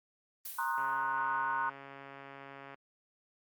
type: noise with exponential decay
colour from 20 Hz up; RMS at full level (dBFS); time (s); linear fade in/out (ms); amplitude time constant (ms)
blue; -40; 0.45-1.19; 5; 160
type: chord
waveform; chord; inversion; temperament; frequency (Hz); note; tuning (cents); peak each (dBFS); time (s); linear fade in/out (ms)
sine; C half-diminished seventh; third; equal with one note detuned; 932.3 / 1063.6 / 1244.5 / 1480; Bb5 / C6 / Eb6 / Gb6; 0 / +28 / 0 / 0; -34 / -36 / -40 / -36; 0.58-1.7; 10
type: click train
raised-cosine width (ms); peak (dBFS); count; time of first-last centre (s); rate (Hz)
0.5; -33; 272; 0.78-2.744; 138
effects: high-pass 150 Hz 12 dB/octave + Opus 24 kbps